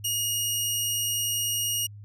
15% pulse tone, 2869 Hz, F7, 46 cents sharp, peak -18 dBFS, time 0.04-1.87 s, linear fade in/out 10 ms, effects added 103 Hz sine -41 dBFS peak until 2.04 s

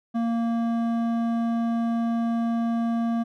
triangle tone with hard clipping, 231.4 Hz, A#3, 13 cents flat, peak -24 dBFS, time 0.14-3.24 s, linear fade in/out 20 ms, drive 14 dB, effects none

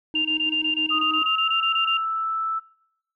triangle tone with tremolo, 311.9 Hz, D#4, 4 cents sharp, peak -27 dBFS, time 0.14-1.22 s, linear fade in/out 0 ms, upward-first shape square, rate 6.2 Hz, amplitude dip 35%
sine tone bursts, 2794 Hz, F7, in tune, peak -20 dBFS, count 15, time 0.15-1.972 s, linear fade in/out 5 ms, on 100 ms, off 23 ms
sine tone with pitch glide, 1244.5 to 1317.7 Hz, D#6 to E6, 0 to -1 cents, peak -23 dBFS, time 0.9-2.6 s, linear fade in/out 20 ms, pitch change +99 cents, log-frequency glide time 1.04-1.55 s
effects noise-tail reverb RT60 0.9 s tail -26 dB re dry

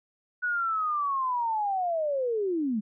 sine linear sweep, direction down, 1480 to 199.4 Hz, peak -25 dBFS, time 0.42-2.81 s, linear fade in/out 20 ms, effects none

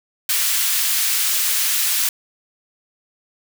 white high-pass noise, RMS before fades -19 dBFS, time 0.29-2.09 s, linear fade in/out 2 ms, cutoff 1700 Hz, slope 12 dB/octave, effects none

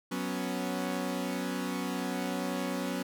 sawtooth chord, F# suspended fourth, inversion none, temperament equal, 185 / 246.9 / 277.2 Hz, F#3 / B3 / C#4, 0 / 0 / 0 cents, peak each -32 / -32 / -32 dBFS, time 0.11-3.03 s, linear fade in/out 10 ms, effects none

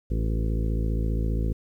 harmonic tone with a mistuned harmonic, 55 Hz, A1, in tune, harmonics 1 / 2 / 3 / 4 / 5 / 6 / 7 / 8 / 9, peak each -24 / -30 / -34 / -36 / -38 / -40 / -41 / -42 / -43 dBFS, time 0.1-1.53 s, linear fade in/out 10 ms, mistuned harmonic 6, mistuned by +27 cents, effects 10-bit

